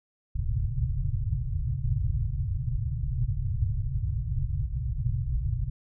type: low-pass noise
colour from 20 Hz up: white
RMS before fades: -28 dBFS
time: 0.35-5.7 s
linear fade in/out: 5 ms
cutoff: 140 Hz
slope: 96 dB/octave
effects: none